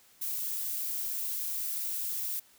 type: noise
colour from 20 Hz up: violet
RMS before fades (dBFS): -34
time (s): 0.21-2.4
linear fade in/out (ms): 10
effects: white hiss -61 dBFS RMS until 2.58 s